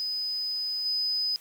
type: tone with level steps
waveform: sine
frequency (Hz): 5010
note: D#8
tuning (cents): +11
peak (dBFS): -28 / -25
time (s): 0-1.36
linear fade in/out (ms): 0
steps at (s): 0.85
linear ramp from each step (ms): 10
effects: white hiss -54 dBFS RMS until 1.4 s